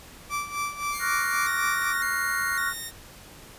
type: tone with tremolo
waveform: 30% pulse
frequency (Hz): 1166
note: D6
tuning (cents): -13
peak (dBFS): -23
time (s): 0.29-1.94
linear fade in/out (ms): 50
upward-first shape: sine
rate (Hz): 3.8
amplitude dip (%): 75
type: clicks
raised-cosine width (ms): 0.2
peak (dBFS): -30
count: 5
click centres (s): 0.832 / 1.136 / 1.344 / 1.821 / 1.941
type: tone with vibrato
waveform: 5% pulse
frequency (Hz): 1975.5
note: B6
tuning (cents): 0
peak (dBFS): -23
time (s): 0.91-2.92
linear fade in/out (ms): 50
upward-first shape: square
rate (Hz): 0.9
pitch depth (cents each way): 120
type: chord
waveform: sine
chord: Gb major seventh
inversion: second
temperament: equal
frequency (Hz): 1108.7 / 1396.9 / 1480 / 1864.7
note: Db6 / F6 / Gb6 / Bb6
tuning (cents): 0 / 0 / 0 / 0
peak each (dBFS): -32 / -30 / -30 / -29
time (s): 0.99-2.74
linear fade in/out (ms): 50
effects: pink hiss -47 dBFS RMS until 3.58 s + resampled to 32000 Hz